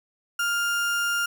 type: tone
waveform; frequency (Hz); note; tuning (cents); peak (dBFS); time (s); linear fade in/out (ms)
35% pulse; 1404; F6; +9; -21; 0.39-1.26; 5
effects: none